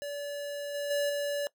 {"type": "tone with level steps", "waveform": "square", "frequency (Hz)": 575, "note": "D5", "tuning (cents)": -37, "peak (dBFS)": [-35, -32, -27, -30], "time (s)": [0.02, 1.47], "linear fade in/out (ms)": 0, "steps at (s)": [0.74, 0.9, 1.09], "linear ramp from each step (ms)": 10, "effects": ["noise-tail reverb RT60 0.1 s tail -20 dB re dry"]}